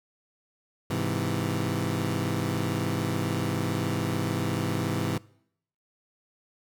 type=chord; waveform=20% pulse; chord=Ab augmented; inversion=none; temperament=equal; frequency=103.83 / 130.81 / 164.81 Hz; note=Ab2 / C3 / E3; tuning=0 / 0 / 0 cents; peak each=-26 dBFS; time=0.9-5.18 s; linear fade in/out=5 ms; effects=noise-tail reverb RT60 0.7 s tail -23 dB re dry